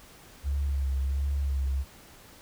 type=tone with vibrato; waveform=sine; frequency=68.8 Hz; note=C#2; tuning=12 cents flat; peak=-25 dBFS; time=0.43-1.85 s; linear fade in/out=50 ms; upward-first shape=sine; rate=1.4 Hz; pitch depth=41 cents each way; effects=pink hiss -52 dBFS RMS until 2.41 s